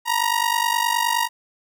sawtooth ring-modulated tone, 944 Hz, A#5, 22 cents sharp, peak -12 dBFS, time 0.05-1.29 s, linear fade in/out 50 ms, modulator 24.8 Hz, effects none

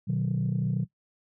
sine chord, B major, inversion none, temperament equal with one note detuned, 123.47 / 152.1 / 185 Hz, B2 / D#3 / F#3, 0 / -39 / 0 cents, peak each -28 dBFS, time 0.07-0.85 s, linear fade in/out 20 ms, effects noise-tail reverb RT60 0.1 s tail -18 dB re dry + tanh soft clip ceiling -19 dBFS

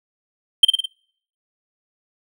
triangle tone with echo, 3136 Hz, G7, in tune, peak -3 dBFS, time 0.63-0.65 s, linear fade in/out 5 ms, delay 52 ms, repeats 4, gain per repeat -4 dB, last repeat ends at 0.858 s, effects noise-tail reverb RT60 0.6 s tail -26 dB re dry

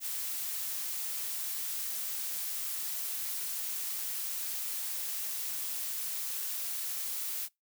blue noise, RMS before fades -36 dBFS, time 0-7.49 s, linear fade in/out 50 ms, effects noise-tail reverb RT60 0.2 s tail -25 dB re dry

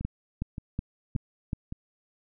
two click trains, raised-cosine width 5 ms, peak -23 / -17 dBFS, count 4 / 5, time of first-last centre 0.01-1.724 / 0.05-1.531 s, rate 1.75 / 2.7 Hz, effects none

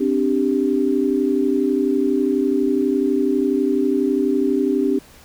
sine chord, C suspended second, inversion none, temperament equal, 261.6 / 293.7 / 392 Hz, C4 / D4 / G4, 0 / 0 / 0 cents, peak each -20 dBFS, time 0-4.99 s, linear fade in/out 10 ms, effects pink hiss -47 dBFS RMS until 5.24 s

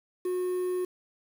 triangle tone with quantisation, 363.5 Hz, F#4, 31 cents flat, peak -25 dBFS, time 0.25-0.85 s, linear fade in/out 5 ms, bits 8, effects none

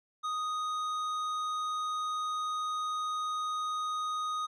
sine tone with tanh clipping, 1244.5 Hz, D#6, in tune, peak -33 dBFS, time 0.23-4.47 s, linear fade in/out 20 ms, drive 11 dB, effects none

